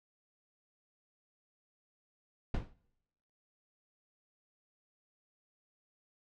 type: noise with exponential decay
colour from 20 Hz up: brown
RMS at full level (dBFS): -27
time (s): 2.54-2.74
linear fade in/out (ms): 5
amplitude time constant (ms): 43
effects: noise-tail reverb RT60 0.9 s tail -25 dB re dry + low-pass 4000 Hz 12 dB/octave